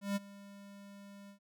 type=tone with ADSR envelope; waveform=square; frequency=200 Hz; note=G3; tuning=35 cents sharp; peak=-31 dBFS; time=0.01-1.39 s; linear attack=150 ms; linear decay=25 ms; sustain=-20 dB; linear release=98 ms; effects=none